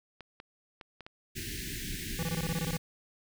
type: clicks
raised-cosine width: 0.3 ms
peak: -29 dBFS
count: 5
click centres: 0.207 / 0.401 / 0.812 / 1.007 / 1.065 s
type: band-stop noise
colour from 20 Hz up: pink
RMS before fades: -38 dBFS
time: 1.35-2.78 s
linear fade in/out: 20 ms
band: 400 to 1600 Hz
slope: 96 dB/octave
type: tone bursts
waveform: square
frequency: 164.81 Hz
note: E3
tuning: in tune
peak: -31 dBFS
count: 10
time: 2.19-2.767 s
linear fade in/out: 0 ms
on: 37 ms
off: 23 ms
effects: none